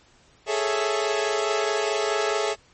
sawtooth chord, A major seventh, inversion third, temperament equal, 415.3 / 440 / 554.4 / 659.3 Hz, G#4 / A4 / C#5 / E5, 0 / 0 / 0 / 0 cents, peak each -22 / -24 / -27 / -25 dBFS, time 0.46-2.56 s, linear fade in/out 50 ms, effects pink hiss -57 dBFS RMS until 2.73 s + MP3 32 kbps

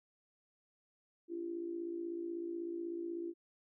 sine tone with amplitude modulation, 340 Hz, F4, 46 cents flat, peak -35 dBFS, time 1.28-3.34 s, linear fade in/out 50 ms, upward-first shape sine, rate 56.2 Hz, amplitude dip 65%, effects none

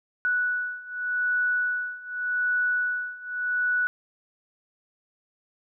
sine beating tone pair, 1476 / 1476.85 Hz, F#6 / F#6, -5 / -4 cents, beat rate 0.85 Hz, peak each -28 / -26 dBFS, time 0.25-3.87 s, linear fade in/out 0 ms, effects none

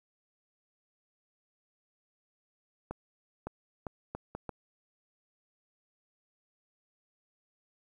accelerating click train, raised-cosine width 1 ms, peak -23 dBFS, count 6, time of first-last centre 2.91-4.493 s, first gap 560 ms, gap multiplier 0.71, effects 10-bit

